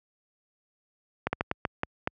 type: slowing click train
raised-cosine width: 0.5 ms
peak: -11 dBFS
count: 7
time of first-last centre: 1.27-2.074 s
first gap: 60 ms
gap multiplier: 1.32
effects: high-pass 60 Hz 12 dB/octave